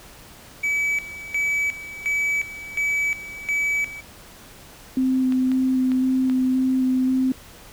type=tone with tremolo; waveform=triangle; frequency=2289 Hz; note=D7; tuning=45 cents flat; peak=-18 dBFS; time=0.63-4.01 s; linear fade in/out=10 ms; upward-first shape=square; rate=1.4 Hz; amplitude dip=80%
type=tone with vibrato; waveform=sine; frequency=258.6 Hz; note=C4; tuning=20 cents flat; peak=-17 dBFS; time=4.97-7.32 s; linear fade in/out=2 ms; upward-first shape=square; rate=1.9 Hz; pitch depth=9 cents each way
type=clicks; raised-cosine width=0.3 ms; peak=-20 dBFS; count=4; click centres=5.323 / 5.517 / 5.918 / 6.298 s
effects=pink hiss -45 dBFS RMS until 7.72 s